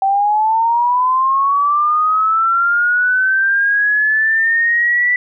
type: linear sweep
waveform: sine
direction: up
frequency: 770 to 1975.5 Hz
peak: -11 dBFS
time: 0.02-5.16 s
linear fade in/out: 2 ms
effects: none